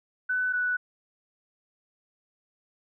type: tone pair in turn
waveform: sine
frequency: 1500 / 1481.9 Hz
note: F#6 / F#6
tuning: +23 / +2 cents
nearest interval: unison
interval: 21 cents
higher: first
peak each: -24 dBFS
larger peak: neither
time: 0.29-0.53 / 0.53-0.77 s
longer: neither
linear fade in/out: 10 ms
effects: none